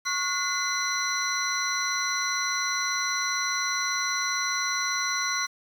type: tone cluster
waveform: sine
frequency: 1099 / 1443 / 2044 / 4065 / 5890 Hz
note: C#6 / F#6 / C7 / B7 / F#8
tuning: -15 / -44 / -41 / +49 / -9 cents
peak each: -31 dBFS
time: 0.05-5.47 s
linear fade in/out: 20 ms
effects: tanh soft clip ceiling -15 dBFS + 8-bit